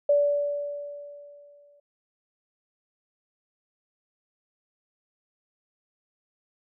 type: tone with exponential decay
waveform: sine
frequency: 578 Hz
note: D5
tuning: 28 cents flat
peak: -16 dBFS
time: 0.09-1.8 s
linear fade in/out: 5 ms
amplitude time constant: 370 ms
effects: none